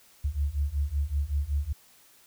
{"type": "beating tone pair", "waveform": "sine", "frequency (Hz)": [69.1, 74.4], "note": ["C#2", "D2"], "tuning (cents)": [-5, 23], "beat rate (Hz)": 5.3, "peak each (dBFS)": [-29, -28], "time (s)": [0.24, 1.73], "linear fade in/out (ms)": 10, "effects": ["white hiss -58 dBFS RMS until 2.26 s"]}